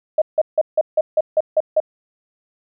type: tone bursts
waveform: sine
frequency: 622 Hz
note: D#5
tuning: 1 cent flat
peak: -11 dBFS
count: 9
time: 0.18-1.802 s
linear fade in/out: 5 ms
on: 38 ms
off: 160 ms
effects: none